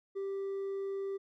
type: tone with hard clipping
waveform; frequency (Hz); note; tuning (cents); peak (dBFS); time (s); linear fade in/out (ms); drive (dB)
sine; 392; G4; 0; -35; 0.15-1.18; 20; 2
effects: none